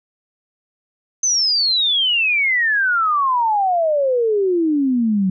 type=exponential sweep; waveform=sine; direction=down; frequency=6272 to 183.2 Hz; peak=-14 dBFS; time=1.23-5.3 s; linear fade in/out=5 ms; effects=none